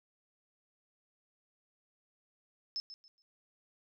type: tone with echo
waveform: sine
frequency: 5240 Hz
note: E8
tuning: 11 cents flat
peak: -34 dBFS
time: 2.76-2.8 s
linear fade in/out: 0 ms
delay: 140 ms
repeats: 3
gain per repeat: -12 dB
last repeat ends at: 3.22 s
effects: none